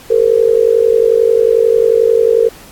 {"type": "tone with amplitude modulation", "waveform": "sine", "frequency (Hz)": 458.2, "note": "A#4", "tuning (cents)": -30, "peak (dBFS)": -3, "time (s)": [0.1, 2.49], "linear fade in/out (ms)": 10, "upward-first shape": "sine", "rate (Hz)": 51.2, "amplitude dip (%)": 90, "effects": ["pink hiss -38 dBFS RMS until 2.71 s", "AAC 64 kbps"]}